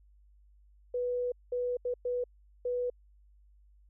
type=tone bursts at uneven times; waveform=sine; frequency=492 Hz; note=B4; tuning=7 cents flat; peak=-29 dBFS; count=5; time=0.94-1.32 / 1.52-1.77 / 1.85-1.94 / 2.05-2.24 / 2.65-2.9 s; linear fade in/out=5 ms; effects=added 50 Hz sine -58 dBFS peak until 3.89 s